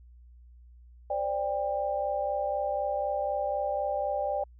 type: chord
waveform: sine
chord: C suspended second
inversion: none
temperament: equal with one note detuned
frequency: 523.3 / 587.3 / 796.3 Hz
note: C5 / D5 / G5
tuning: 0 / 0 / +27 cents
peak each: -35 / -30 / -31 dBFS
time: 1.1-4.44 s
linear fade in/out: 5 ms
effects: added 60 Hz sine -50 dBFS peak until 4.59 s